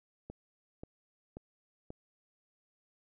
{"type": "click train", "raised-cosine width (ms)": 2, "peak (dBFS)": -30, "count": 4, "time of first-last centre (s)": [0.3, 1.904], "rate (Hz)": 1.87, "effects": []}